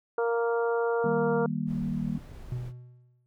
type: harmonic tone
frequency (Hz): 233.1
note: A#3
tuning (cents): 0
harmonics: 2 / 3 / 4 / 5 / 6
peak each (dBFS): -25 / -35 / -35 / -39 / -36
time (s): 0.18-1.46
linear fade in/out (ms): 2
type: chord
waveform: sine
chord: Eb major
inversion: none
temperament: equal with one note detuned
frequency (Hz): 155.56 / 196 / 234.6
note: Eb3 / G3 / Bb3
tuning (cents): 0 / 0 / +11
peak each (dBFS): -32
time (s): 1.04-2.18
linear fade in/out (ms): 5
type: noise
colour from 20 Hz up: brown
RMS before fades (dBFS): -44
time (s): 1.66-2.73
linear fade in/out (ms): 50
type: tone with exponential decay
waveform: triangle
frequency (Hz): 123.47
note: B2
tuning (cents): 0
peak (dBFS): -26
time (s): 2.52-3.26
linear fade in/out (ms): 0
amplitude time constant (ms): 160
effects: none